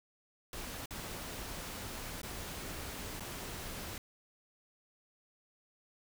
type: noise with dropouts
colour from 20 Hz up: pink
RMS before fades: -43 dBFS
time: 0.53-3.98 s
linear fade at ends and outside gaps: 2 ms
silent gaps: 0.858-0.907 / 2.217-2.231 / 3.198-3.205 s
effects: none